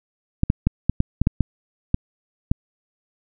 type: clicks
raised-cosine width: 5 ms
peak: -4 dBFS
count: 10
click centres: 0.434 / 0.501 / 0.67 / 0.896 / 1.004 / 1.216 / 1.271 / 1.407 / 1.944 / 2.515 s
effects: none